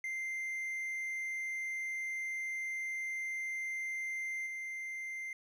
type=tone with level steps; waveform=triangle; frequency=2089 Hz; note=C7; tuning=3 cents flat; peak=-34 / -37 dBFS; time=0.04-5.33 s; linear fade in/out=2 ms; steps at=4.46 s; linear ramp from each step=10 ms; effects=none